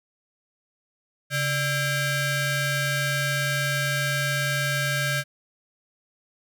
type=ring-modulated tone; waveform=sawtooth; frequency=733 Hz; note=F#5; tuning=16 cents flat; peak=-16 dBFS; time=1.3-5.24 s; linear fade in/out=50 ms; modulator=872 Hz; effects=none